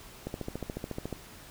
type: click train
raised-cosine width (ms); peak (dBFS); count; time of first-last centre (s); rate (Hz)
2; -21; 13; 0.27-1.127; 14
effects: pink hiss -50 dBFS RMS until 1.5 s